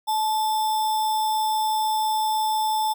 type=tone with sample-and-hold; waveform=sine; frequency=867 Hz; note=A5; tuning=26 cents flat; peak=-20 dBFS; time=0.07-2.94 s; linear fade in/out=20 ms; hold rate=4410 Hz; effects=none